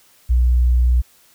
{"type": "tone", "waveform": "sine", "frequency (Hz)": 61.2, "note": "B1", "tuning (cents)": -15, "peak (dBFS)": -10, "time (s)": [0.29, 1.02], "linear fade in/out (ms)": 20, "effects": ["tanh soft clip ceiling -8 dBFS", "white hiss -53 dBFS RMS until 1.34 s"]}